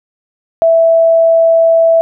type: tone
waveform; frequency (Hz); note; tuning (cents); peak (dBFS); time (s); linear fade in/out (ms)
sine; 659.3; E5; 0; -5; 0.62-2.01; 0
effects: none